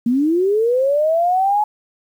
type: linear sweep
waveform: sine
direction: up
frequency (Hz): 227.7 to 853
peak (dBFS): -13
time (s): 0.06-1.64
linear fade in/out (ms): 5
effects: 8-bit